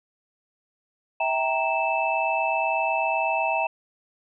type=tone cluster; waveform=sine; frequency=653 / 781 / 931 / 2637 Hz; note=E5 / G5 / A#5 / E7; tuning=-17 / -7 / -2 / 0 cents; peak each=-27 dBFS; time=1.2-3.67 s; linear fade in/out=5 ms; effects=none